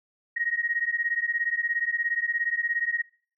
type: beating tone pair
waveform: sine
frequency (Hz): 1873 / 1890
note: A#6 / A#6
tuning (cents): +8 / +23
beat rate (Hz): 17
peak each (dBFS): -28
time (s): 0.36-3.02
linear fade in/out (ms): 10
effects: noise-tail reverb RT60 0.4 s tail -20 dB re dry